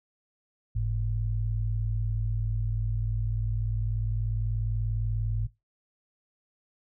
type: tone pair together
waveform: sine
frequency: 48.38 / 108.6 Hz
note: G1 / A2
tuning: -22 / -22 cents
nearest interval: octave + major second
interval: 1400 cents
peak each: -28 dBFS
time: 0.75-5.47 s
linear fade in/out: 10 ms
effects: noise-tail reverb RT60 0.2 s tail -19 dB re dry